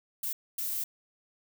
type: noise bursts at uneven times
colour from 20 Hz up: violet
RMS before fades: -33 dBFS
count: 2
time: 0.23-0.33 / 0.58-0.84 s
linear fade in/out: 5 ms
effects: none